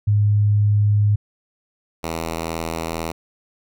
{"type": "tone pair in turn", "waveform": ["sine", "5% pulse"], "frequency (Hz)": [103.83, 82.08], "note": ["G#2", "E2"], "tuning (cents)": [0, -7], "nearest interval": "major third", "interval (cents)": 407, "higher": "first", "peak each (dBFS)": -13, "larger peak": "neither", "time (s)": [[0.07, 1.16], [2.03, 3.12]], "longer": "neither", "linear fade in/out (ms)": 10, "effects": []}